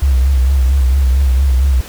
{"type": "tone with vibrato", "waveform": "sine", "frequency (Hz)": 66, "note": "C2", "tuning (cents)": 16, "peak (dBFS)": -8, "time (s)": [0.02, 1.81], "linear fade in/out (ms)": 5, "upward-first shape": "sine", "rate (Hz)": 4.4, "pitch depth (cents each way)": 83, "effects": ["pink hiss -33 dBFS RMS until 1.88 s"]}